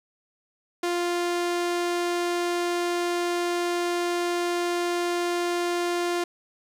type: tone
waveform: sawtooth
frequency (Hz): 349.2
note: F4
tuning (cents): 0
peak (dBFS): -20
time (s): 0.83-6.24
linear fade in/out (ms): 5
effects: low-pass 10000 Hz 12 dB/octave + 9-bit